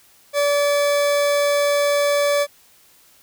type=tone; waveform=40% pulse; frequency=576 Hz; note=D5; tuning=34 cents flat; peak=-15 dBFS; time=0.33-2.47 s; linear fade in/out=50 ms; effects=white hiss -53 dBFS RMS until 3.22 s